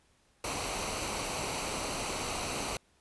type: noise with comb filter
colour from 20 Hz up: pink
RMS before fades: -35 dBFS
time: 0.44-2.77 s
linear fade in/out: 2 ms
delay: 0.58 ms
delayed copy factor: -0.55
effects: pink hiss -68 dBFS RMS until 3 s + resampled to 24000 Hz